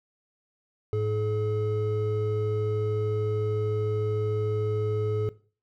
triangle tone pair together, 106.7 / 426.8 Hz, G#2 / G#4, +47 / +47 cents, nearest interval 2 octaves, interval 2400 cents, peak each -25 dBFS, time 0.93-5.29 s, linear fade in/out 0 ms, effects noise-tail reverb RT60 0.4 s tail -18 dB re dry

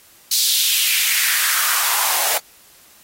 white noise with high-pass filter sweep, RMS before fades -18 dBFS, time 0.31-2.38 s, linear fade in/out 5 ms, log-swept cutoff 4500 to 650 Hz, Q 2.6, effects white hiss -49 dBFS RMS until 3.03 s + AAC 48 kbps

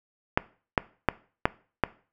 clicks, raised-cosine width 0.5 ms, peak -4 dBFS, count 5, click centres 0.375 / 0.778 / 1.087 / 1.455 / 1.837 s, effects noise-tail reverb RT60 0.4 s tail -20 dB re dry

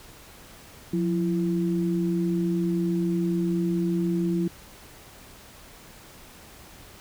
sine tone pair together, 177.72 / 335.5 Hz, F3 / E4, +31 / +31 cents, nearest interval major seventh, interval 1100 cents, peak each -24 / -26 dBFS, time 0.93-4.48 s, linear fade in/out 5 ms, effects pink hiss -48 dBFS RMS until 7 s

